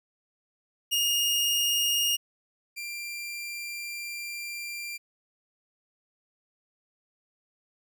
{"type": "tone pair in turn", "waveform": "sawtooth", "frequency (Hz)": [2846, 2374], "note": ["F7", "D7"], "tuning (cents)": [32, 18], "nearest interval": "minor third", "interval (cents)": 314, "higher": "first", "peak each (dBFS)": [-20, -31], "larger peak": "first", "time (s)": [[0.91, 2.17], [2.76, 4.98]], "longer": "second", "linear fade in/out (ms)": 20, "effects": []}